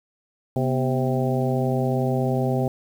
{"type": "harmonic tone with a mistuned harmonic", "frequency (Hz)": 130.8, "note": "C3", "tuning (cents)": 0, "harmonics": [1, 2, 3, 4, 5, 6], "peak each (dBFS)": [-23, -26, -28, -29, -30, -31], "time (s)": [0.56, 2.68], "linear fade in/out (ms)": 2, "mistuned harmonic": 2, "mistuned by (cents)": -94, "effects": ["8-bit"]}